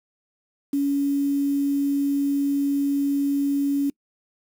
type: tone with quantisation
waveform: sine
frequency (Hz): 281.3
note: C#4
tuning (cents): +26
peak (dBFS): -19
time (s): 0.73-3.9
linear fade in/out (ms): 5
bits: 7
effects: noise-tail reverb RT60 0.1 s tail -26 dB re dry